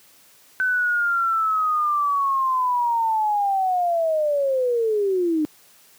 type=linear sweep; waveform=sine; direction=down; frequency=1523 to 298.2 Hz; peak=-18 dBFS; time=0.6-5.45 s; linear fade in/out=0 ms; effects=white hiss -53 dBFS RMS until 5.98 s + high-pass 100 Hz 12 dB/octave